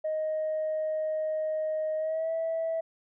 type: tone with pitch glide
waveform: sine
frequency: 624 to 653.1 Hz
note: D#5 to E5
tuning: +5 to -16 cents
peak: -26 dBFS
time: 0.04-2.81 s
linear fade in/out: 10 ms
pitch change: +79 cents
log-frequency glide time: 1.97-2.32 s
effects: tanh soft clip ceiling -24 dBFS